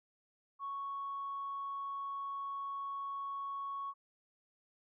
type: tone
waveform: sine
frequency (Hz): 1108.7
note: C#6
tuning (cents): 0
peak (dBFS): -37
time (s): 0.59-3.94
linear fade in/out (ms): 50
effects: tanh soft clip ceiling -33 dBFS